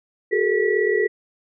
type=tone cluster; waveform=sine; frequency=372.3 / 420.2 / 457.5 / 1943 Hz; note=F#4 / G#4 / A#4 / B6; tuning=+11 / +20 / -32 / -29 cents; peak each=-23 / -20 / -24 / -24 dBFS; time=0.31-1.08 s; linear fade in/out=20 ms; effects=none